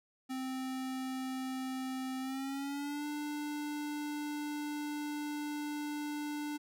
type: tone with pitch glide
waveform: square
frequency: 260.7 to 296 Hz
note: C4 to D4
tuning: -6 to +14 cents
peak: -37 dBFS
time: 0.29-6.58 s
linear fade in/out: 20 ms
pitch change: +220 cents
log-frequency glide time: 2.2-3.06 s
effects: none